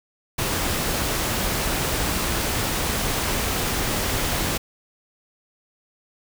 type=noise; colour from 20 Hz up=pink; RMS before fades=-24 dBFS; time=0.38-4.58 s; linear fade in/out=10 ms; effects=none